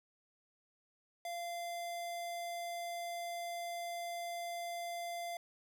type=tone; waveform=square; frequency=690 Hz; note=F5; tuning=21 cents flat; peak=-40 dBFS; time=1.25-5.37 s; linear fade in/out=2 ms; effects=none